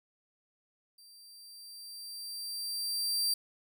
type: tone with level ramp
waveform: sawtooth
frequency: 4700 Hz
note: D8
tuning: 1 cent sharp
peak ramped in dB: -52 to -24 dBFS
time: 0.98-3.34 s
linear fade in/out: 5 ms
effects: none